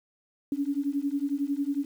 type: beating tone pair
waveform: sine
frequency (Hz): 277.2 / 288.2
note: C#4 / D4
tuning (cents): 0 / -33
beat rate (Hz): 11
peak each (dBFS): -29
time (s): 0.52-1.85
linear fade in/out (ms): 2
effects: 9-bit

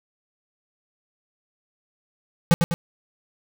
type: tone with echo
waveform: square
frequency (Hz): 170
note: F3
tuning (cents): -46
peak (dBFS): -12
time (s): 2.51-2.54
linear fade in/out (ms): 0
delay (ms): 100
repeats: 2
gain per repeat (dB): -5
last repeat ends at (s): 2.74
effects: none

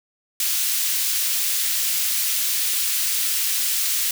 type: high-pass noise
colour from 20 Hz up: white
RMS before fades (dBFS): -22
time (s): 0.4-4.11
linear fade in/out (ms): 2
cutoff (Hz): 2400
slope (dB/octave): 12
effects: none

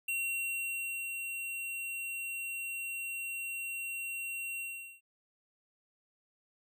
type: tone with ADSR envelope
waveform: square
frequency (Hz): 2740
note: F7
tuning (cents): -34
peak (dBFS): -32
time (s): 0.08-5.01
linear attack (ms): 6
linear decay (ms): 1000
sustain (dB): -5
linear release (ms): 410
effects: none

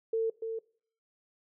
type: tone with echo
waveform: sine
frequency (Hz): 450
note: A4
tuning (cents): +39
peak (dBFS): -26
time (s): 0.13-0.3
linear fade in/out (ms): 5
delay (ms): 290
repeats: 1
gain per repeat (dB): -6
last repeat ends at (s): 0.59
effects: noise-tail reverb RT60 0.5 s tail -22 dB re dry

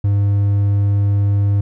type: tone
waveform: triangle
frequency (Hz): 100.9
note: G#2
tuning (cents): -49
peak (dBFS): -10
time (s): 0.04-1.61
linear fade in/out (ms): 5
effects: none

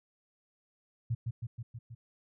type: tone with echo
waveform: sine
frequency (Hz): 116.54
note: A#2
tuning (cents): 0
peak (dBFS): -28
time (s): 1.1-1.15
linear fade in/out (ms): 10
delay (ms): 160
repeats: 5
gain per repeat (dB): -3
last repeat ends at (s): 1.95
effects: none

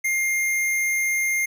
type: tone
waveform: square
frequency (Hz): 2116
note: C7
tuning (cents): +19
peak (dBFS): -21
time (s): 0.04-1.46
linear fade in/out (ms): 10
effects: none

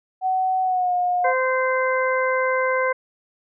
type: tone with pitch glide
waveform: sine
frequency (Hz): 750 to 717.4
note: F#5 to F5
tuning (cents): +23 to +46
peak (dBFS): -18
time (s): 0.21-1.34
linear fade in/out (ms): 50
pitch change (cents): -77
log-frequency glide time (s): 0.62-0.93
type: harmonic tone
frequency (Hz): 517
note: C5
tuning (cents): -21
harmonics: 1 / 2 / 3 / 4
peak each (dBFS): -21 / -24 / -26 / -27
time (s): 1.24-2.93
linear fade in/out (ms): 10
effects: none

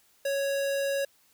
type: tone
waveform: square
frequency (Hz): 554.4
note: C#5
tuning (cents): 0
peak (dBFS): -27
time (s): 0.25-1.05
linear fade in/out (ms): 5
effects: white hiss -64 dBFS RMS until 1.33 s

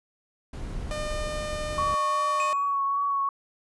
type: noise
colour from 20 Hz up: brown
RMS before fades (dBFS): -34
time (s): 0.53-1.95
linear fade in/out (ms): 5
type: tone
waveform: sawtooth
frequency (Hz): 605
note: D#5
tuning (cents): -49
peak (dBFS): -27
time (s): 0.91-2.53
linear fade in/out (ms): 0
type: tone with vibrato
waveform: sine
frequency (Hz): 1117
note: C#6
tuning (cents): +13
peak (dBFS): -23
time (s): 1.78-3.29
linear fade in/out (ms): 2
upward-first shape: triangle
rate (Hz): 2.6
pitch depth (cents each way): 22
type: tone with exponential decay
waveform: square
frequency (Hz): 2504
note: D#7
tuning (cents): +10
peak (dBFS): -29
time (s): 2.4-2.79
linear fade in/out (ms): 0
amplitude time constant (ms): 84
effects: resampled to 24000 Hz

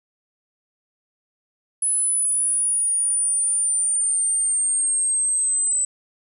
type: linear sweep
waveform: sine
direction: down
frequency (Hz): 10140 to 8020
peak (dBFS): -18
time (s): 1.82-5.85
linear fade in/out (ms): 5
effects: none

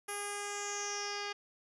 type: tone with low-pass filter sweep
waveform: 10% pulse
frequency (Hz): 408.3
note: G#4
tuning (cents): -29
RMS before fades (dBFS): -39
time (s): 0.08-1.33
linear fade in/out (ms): 10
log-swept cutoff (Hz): 11000 to 4300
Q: 5.6
effects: none

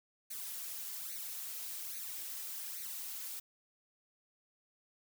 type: noise with flanger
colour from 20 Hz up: blue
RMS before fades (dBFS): -43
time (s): 0.3-3.4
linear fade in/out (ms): 10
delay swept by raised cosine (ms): 0.47 to 4.67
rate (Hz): 1.2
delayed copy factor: +0.8
effects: none

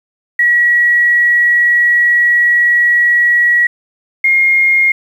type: tone pair in turn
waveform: sine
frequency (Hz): 1921 / 2135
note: B6 / C7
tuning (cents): -48 / +34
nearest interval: major second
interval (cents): 182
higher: second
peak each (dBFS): -7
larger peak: neither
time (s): 0.39-3.67 / 4.24-4.92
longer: first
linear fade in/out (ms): 5
effects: 7-bit

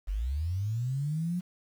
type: linear sweep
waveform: sine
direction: up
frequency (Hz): 42.65 to 182.6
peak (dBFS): -28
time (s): 0.07-1.41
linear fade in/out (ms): 20
effects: 9-bit

